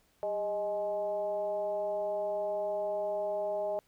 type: tone with frequency modulation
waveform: sine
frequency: 622.3 Hz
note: D#5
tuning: in tune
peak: -30 dBFS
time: 0.23-3.79 s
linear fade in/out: 0 ms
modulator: 218 Hz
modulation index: 0.68
effects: pink hiss -69 dBFS RMS until 3.87 s